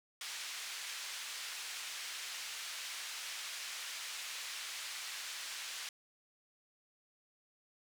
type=band-pass noise; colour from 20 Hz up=pink; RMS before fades=-44 dBFS; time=0.21-5.89 s; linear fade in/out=2 ms; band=2000 to 8000 Hz; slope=12 dB/octave; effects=none